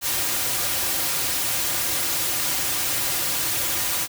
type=noise with comb filter; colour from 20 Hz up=white; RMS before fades=-24 dBFS; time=0.01-4.08 s; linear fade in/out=50 ms; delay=4.6 ms; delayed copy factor=-0.6; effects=none